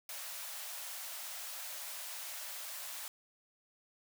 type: high-pass noise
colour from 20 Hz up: white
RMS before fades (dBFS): -44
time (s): 0.09-3.08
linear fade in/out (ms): 2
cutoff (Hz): 540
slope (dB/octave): 96
effects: none